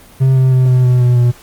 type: tone with pitch steps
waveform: triangle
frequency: 132.4 / 130.5 / 128.63 / 126.79 / 124.97 / 123.18 / 121.41 Hz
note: C3 / C3 / C3 / B2 / B2 / B2 / B2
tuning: +21 / -4 / -29 / +46 / +21 / -4 / -29 cents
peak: -5 dBFS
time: 0.2-1.32 s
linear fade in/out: 20 ms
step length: 160 ms
effects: pink hiss -41 dBFS RMS until 1.42 s + Opus 32 kbps